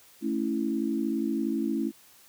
sine chord, A major, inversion none, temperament equal, 220 / 277.2 / 329.6 Hz, A3 / C#4 / E4, 0 / 0 / 0 cents, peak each -30 dBFS, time 0.21-1.92 s, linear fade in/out 50 ms, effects white hiss -56 dBFS RMS until 2.28 s + high-pass 60 Hz 12 dB/octave

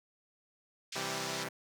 white band-pass noise, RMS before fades -42 dBFS, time 0.92-1.44 s, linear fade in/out 5 ms, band 2000 to 6500 Hz, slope 24 dB/octave
5% pulse chord, C major, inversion none, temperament equal, 130.81 / 164.81 / 196 Hz, C3 / E3 / G3, 0 / 0 / 0 cents, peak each -30 dBFS, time 0.95-1.49 s, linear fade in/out 10 ms
effects none

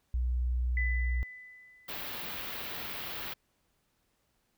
sine tone, 61.4 Hz, B1, 9 cents flat, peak -27 dBFS, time 0.14-1.23 s, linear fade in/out 0 ms
sine tone with exponential decay, 2000 Hz, B6, 21 cents sharp, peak -30 dBFS, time 0.77-2.34 s, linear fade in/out 2 ms, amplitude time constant 340 ms
white band-stop noise, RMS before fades -39 dBFS, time 1.88-3.34 s, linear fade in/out 10 ms, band 4000 to 16000 Hz, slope 24 dB/octave
effects pink hiss -75 dBFS RMS until 4.57 s

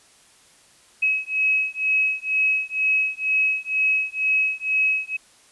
sine beating tone pair, 2558 / 2560.1 Hz, D#7 / D#7, +47 / +49 cents, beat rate 2.1 Hz, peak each -22 dBFS, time 1.02-5.17 s, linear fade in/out 10 ms, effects white hiss -54 dBFS RMS until 5.51 s + resampled to 24000 Hz

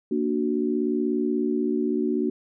sine chord, Bb augmented, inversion none, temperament equal, 233.1 / 293.7 / 370 Hz, Bb3 / D4 / F#4, 0 / 0 / 0 cents, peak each -26 dBFS, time 0.11-2.3 s, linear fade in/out 5 ms, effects none

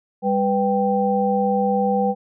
sine tone cluster, 200.2 / 495.2 / 783 Hz, G3 / B4 / G5, +37 / +5 / -2 cents, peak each -21 dBFS, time 0.22-2.15 s, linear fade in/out 50 ms, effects none

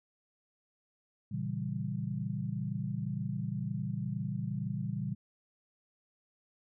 sine chord, A# diminished seventh, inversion none, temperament equal, 116.54 / 138.59 / 164.81 / 196 Hz, A#2 / C#3 / E3 / G3, 0 / 0 / 0 / 0 cents, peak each -38 / -38 / -39 / -38 dBFS, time 1.31-5.15 s, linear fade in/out 10 ms, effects none

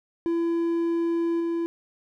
triangle tone with level steps, 336.3 Hz, E4, 35 cents sharp, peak -20 / -22 dBFS, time 0.26-1.66 s, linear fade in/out 0 ms, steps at 1.4 s, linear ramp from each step 5 ms, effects none

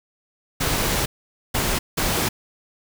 pink noise bursts at uneven times, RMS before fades -22 dBFS, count 3, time 0.6-1.06 / 1.54-1.79 / 1.97-2.29 s, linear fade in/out 10 ms, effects none

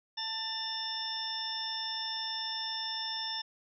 harmonic tone with a mistuned harmonic, 891 Hz, A5, 22 cents sharp, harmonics 1 / 2 / 3 / 4 / 6, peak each -42 / -44 / -47 / -38 / -37 dBFS, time 0.17-3.42 s, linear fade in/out 10 ms, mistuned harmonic 3, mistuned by +120 cents, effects none

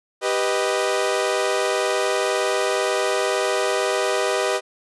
sawtooth chord, G augmented, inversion none, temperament equal, 392 / 493.9 / 622.3 Hz, G4 / B4 / D#5, 0 / 0 / 0 cents, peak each -20 dBFS, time 0.21-4.61 s, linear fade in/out 50 ms, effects resampled to 24000 Hz

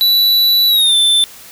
square tone with pitch glide, 3951 to 3540 Hz, B7 to A7, 0 to +10 cents, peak -9 dBFS, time 0.01-1.24 s, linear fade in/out 0 ms, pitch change -190 cents, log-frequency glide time 0.68-0.95 s, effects white hiss -37 dBFS RMS until 1.51 s

